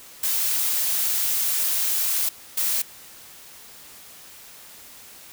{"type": "noise bursts at uneven times", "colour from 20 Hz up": "blue", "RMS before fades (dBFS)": -23, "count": 2, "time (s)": [[0.23, 2.29], [2.57, 2.82]], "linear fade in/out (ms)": 5, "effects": ["white hiss -45 dBFS RMS until 5.32 s"]}